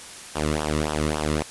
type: tone with flanger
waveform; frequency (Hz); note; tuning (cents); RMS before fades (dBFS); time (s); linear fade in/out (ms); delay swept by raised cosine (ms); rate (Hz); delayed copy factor
sawtooth; 76.2; D#2; -36; -25; 0.35-1.43; 10; 0.44 to 1.3; 3.6; -1
effects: white hiss -40 dBFS RMS until 1.5 s + resampled to 24000 Hz